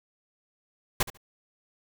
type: noise with echo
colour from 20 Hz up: pink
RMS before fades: -23 dBFS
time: 1-1.03 s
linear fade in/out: 5 ms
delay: 72 ms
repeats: 2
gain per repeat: -15 dB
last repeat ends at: 1.174 s
effects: none